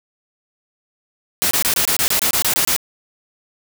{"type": "noise bursts", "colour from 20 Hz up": "white", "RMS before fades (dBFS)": -17, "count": 12, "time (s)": [1.42, 2.764], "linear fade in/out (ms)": 0, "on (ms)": 90, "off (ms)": 24, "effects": []}